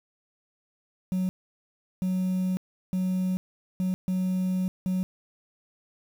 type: tone bursts at uneven times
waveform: sine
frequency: 185 Hz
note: F#3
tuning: in tune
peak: -21 dBFS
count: 6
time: 1.12-1.29 / 2.02-2.57 / 2.93-3.37 / 3.8-3.94 / 4.08-4.68 / 4.86-5.03 s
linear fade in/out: 0 ms
effects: tanh soft clip ceiling -23 dBFS + 8-bit